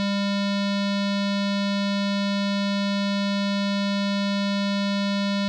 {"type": "tone with low-pass filter", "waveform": "square", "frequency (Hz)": 200, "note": "G3", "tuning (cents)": 35, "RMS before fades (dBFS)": -24, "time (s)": [0, 5.48], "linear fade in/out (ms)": 0, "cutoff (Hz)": 4200, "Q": 3.2, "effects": []}